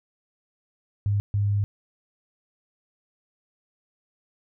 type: tone bursts at uneven times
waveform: sine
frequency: 101.8 Hz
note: G#2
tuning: 34 cents flat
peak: -20 dBFS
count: 2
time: 1.06-1.2 / 1.34-1.64 s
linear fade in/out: 0 ms
effects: none